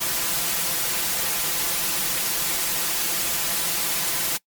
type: noise with comb filter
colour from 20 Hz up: white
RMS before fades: -24 dBFS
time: 0-4.38 s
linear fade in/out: 20 ms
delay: 5.9 ms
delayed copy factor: +0.8
effects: noise-tail reverb RT60 0.1 s tail -23 dB re dry + MP3 96 kbps